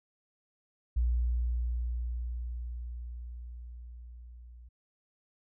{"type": "tone with level ramp", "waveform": "sine", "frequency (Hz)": 59.8, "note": "A#1", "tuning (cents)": 45, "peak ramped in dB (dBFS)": [-24, -48], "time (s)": [0.96, 4.69], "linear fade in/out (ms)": 10, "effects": []}